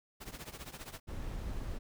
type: noise with tremolo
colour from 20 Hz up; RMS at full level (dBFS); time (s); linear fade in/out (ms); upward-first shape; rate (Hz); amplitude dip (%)
pink; -43; 0.2-1; 20; triangle; 15; 90
type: noise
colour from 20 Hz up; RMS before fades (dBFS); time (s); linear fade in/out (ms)
brown; -39; 1.07-1.79; 20
effects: none